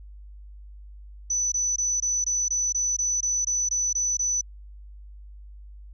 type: tone bursts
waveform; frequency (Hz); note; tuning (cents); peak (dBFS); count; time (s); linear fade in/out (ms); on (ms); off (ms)
sine; 5980; F#8; +17; -22; 13; 1.3-4.412; 5; 220; 21
effects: added 50 Hz sine -41 dBFS peak until 5.93 s